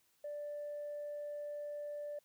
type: tone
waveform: sine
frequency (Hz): 587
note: D5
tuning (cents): -1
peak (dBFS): -39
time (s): 0.24-2.19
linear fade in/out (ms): 5
effects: tanh soft clip ceiling -37 dBFS + white hiss -74 dBFS RMS until 2.24 s